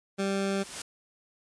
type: noise with exponential growth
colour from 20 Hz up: white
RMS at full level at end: -34 dBFS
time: 0.17-0.82 s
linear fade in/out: 5 ms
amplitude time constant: 140 ms
type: tone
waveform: 20% pulse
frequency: 196 Hz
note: G3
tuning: in tune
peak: -22 dBFS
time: 0.18-0.64 s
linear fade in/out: 20 ms
effects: resampled to 22050 Hz